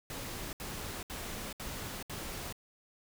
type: noise bursts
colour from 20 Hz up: pink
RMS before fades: -41 dBFS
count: 5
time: 0.1-2.526 s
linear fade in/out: 2 ms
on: 430 ms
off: 69 ms
effects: none